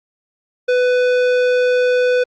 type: tone with tanh clipping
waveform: sine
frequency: 498 Hz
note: B4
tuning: 14 cents sharp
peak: -14 dBFS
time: 0.68-2.24 s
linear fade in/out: 10 ms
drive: 15 dB
effects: Opus 48 kbps